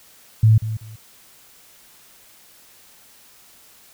sine tone with echo, 110 Hz, A2, in tune, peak -9 dBFS, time 0.43-0.58 s, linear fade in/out 5 ms, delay 190 ms, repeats 2, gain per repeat -13 dB, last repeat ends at 0.96 s, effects white hiss -50 dBFS RMS until 3.93 s

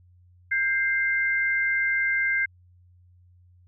sine tone pair together, 1589 / 2092 Hz, G6 / C7, +23 / -1 cents, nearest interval perfect fourth, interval 476 cents, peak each -24 dBFS, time 0.51-2.46 s, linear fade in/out 10 ms, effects added 89 Hz sine -53 dBFS peak until 3.67 s

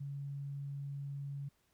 sine tone, 140.5 Hz, C#3, 24 cents sharp, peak -39 dBFS, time 0-1.49 s, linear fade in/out 10 ms, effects pink hiss -75 dBFS RMS until 1.73 s

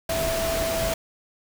sine tone in noise, 659.3 Hz, E5, in tune, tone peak -25 dBFS, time 0.09-0.94 s, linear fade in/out 5 ms, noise pink, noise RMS -28 dBFS, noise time 0.09-0.94 s, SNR 0 dB, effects none

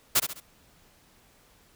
white noise with echo, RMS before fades -21 dBFS, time 0.15-0.2 s, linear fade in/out 10 ms, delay 68 ms, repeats 3, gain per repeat -8 dB, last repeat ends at 0.404 s, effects pink hiss -60 dBFS RMS until 1.75 s

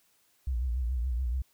sine tone with vibrato, 61.74 Hz, B1, in tune, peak -27 dBFS, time 0.47-1.42 s, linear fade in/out 5 ms, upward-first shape triangle, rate 7 Hz, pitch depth 150 cents each way, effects white hiss -68 dBFS RMS until 1.53 s

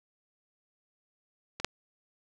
clicks, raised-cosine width 0.2 ms, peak -20 / -8 dBFS, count 2, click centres 1.6 / 1.646 s, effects none

